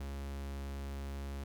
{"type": "tone", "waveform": "45% pulse", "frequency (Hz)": 69.3, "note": "C#2", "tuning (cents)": 0, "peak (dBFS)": -39, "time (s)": [0, 1.44], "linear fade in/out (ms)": 5, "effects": []}